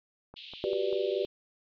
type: click train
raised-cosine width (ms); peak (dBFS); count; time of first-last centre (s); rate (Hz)
1; -33; 4; 0.34-0.928; 5.1
type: band-pass noise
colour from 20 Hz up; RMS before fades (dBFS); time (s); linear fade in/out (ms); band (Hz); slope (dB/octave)
pink; -47; 0.36-1.26; 10; 2800 to 3900; 48
type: chord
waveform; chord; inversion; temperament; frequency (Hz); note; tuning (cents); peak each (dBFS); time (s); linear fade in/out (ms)
sine; G major seventh; third; just; 367.5 / 392 / 490 / 588; F#4 / G4 / B4 / D5; -12 / 0 / -14 / +2; -35 / -30 / -34 / -34; 0.64-1.25; 0
effects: none